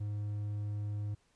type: tone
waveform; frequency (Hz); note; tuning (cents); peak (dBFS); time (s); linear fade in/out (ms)
triangle; 103.83; G#2; 0; -32; 0-1.15; 10
effects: pink hiss -72 dBFS RMS until 1.35 s + resampled to 22050 Hz